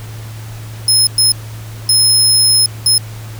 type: tone bursts at uneven times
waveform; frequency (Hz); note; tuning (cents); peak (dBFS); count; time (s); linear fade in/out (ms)
25% pulse; 5160; E8; -38; -3; 4; 0.88-1.07 / 1.18-1.32 / 1.89-2.66 / 2.86-2.98; 2
effects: added 110 Hz sine -26 dBFS peak until 3.39 s + pink hiss -36 dBFS RMS until 3.39 s